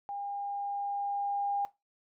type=tone with level ramp; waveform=sine; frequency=806 Hz; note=G5; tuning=48 cents sharp; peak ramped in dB=-35 to -28 dBFS; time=0.09-1.65 s; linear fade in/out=0 ms; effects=noise-tail reverb RT60 0.2 s tail -17 dB re dry